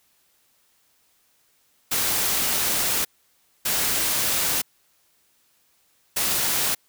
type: noise bursts at uneven times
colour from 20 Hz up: white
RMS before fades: -23 dBFS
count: 3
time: 1.91-3.05 / 3.65-4.62 / 6.16-6.75 s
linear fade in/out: 10 ms
effects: white hiss -64 dBFS RMS until 6.88 s